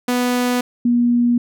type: tone pair in turn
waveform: sawtooth / sine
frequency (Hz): 246.9 / 240.1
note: B3 / B3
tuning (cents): 0 / -49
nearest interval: unison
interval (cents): 49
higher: first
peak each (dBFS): -12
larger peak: neither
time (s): 0.08-0.61 / 0.85-1.38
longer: neither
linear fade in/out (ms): 5
effects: none